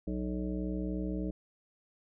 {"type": "harmonic tone with a mistuned harmonic", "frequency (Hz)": 61.74, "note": "B1", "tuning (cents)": 0, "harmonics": [1, 3, 5, 7, 9, 10], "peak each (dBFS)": [-37, -36, -37, -44, -46, -50], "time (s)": [0.07, 1.31], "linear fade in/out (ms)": 5, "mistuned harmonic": 10, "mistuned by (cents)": 32, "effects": []}